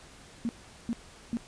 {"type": "tone bursts", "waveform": "sine", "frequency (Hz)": 233.1, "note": "A#3", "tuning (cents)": 0, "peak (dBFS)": -27, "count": 3, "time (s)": [0.45, 1.37], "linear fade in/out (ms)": 0, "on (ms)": 40, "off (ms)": 400, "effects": ["pink hiss -52 dBFS RMS until 1.47 s", "resampled to 22050 Hz"]}